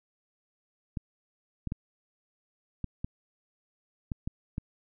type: clicks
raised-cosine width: 5 ms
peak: -20 dBFS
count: 8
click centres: 0.972 / 1.673 / 1.721 / 2.843 / 3.045 / 4.118 / 4.275 / 4.581 s
effects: none